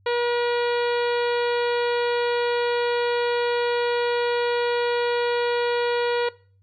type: harmonic tone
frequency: 480 Hz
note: B4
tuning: 49 cents flat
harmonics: 1 / 2 / 3 / 4 / 5 / 6 / 7 / 8 / 9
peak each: -22 / -28 / -32 / -34 / -36 / -38 / -39 / -40 / -41 dBFS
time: 0.06-6.29 s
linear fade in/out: 5 ms
effects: noise-tail reverb RT60 0.4 s tail -20 dB re dry + added 97 Hz sine -56 dBFS peak until 6.62 s